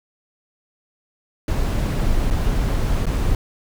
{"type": "noise with dropouts", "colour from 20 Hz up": "brown", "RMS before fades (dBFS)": -19, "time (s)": [1.48, 3.35], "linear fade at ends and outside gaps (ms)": 2, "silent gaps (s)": [[2.303, 2.308], [3.057, 3.066]], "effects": []}